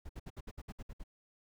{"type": "noise bursts", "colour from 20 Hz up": "brown", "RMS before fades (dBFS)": -44, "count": 10, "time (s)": [0.05, 1.038], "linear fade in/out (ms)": 10, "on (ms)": 43, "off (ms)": 62, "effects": []}